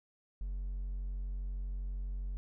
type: tone with hard clipping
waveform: triangle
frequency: 46.25 Hz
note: F#1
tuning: in tune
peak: -36 dBFS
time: 0.41-2.37 s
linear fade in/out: 0 ms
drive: 5 dB
effects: none